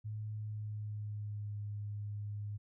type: tone with pitch glide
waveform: sine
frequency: 107.1 to 103.57 Hz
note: A2 to G#2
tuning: -46 to -4 cents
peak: -38 dBFS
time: 0.04-2.58 s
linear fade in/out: 20 ms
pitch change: -58 cents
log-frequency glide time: 0.3-1.57 s
effects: none